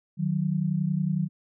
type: tone pair together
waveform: sine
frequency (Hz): 154.05 / 185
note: D#3 / F#3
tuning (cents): -17 / 0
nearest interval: minor third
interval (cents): 317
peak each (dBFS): -26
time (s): 0.17-1.29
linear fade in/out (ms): 50
effects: none